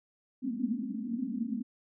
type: band-pass noise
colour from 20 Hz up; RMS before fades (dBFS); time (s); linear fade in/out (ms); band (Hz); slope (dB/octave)
pink; -34; 0.42-1.63; 20; 210 to 270; 96
effects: none